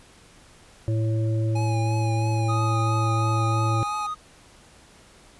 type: harmonic tone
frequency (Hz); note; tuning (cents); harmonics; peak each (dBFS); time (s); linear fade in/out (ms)
110.9; A2; +14; 1 / 3 / 5; -21 / -31 / -35; 0.88-3.83; 0
type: tone with vibrato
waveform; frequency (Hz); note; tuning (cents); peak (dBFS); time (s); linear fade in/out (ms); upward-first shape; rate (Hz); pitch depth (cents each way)
square; 830.6; G#5; 0; -31; 1.55-4.07; 10; triangle; 3; 42
type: tone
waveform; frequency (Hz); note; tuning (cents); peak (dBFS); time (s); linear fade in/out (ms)
triangle; 1244.5; D#6; 0; -25; 2.48-4.15; 20
effects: pink hiss -52 dBFS RMS until 5.39 s + resampled to 24000 Hz